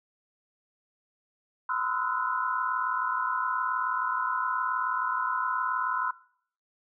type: tone cluster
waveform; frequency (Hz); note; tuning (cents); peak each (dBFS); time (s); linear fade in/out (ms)
sine; 987 / 1026 / 1286 / 1353 / 1465; B5 / C6 / E6 / E6 / F#6; -1 / -34 / -43 / +45 / -18; -37 / -30 / -34 / -33 / -34; 1.69-6.11; 5
effects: noise-tail reverb RT60 0.6 s tail -20 dB re dry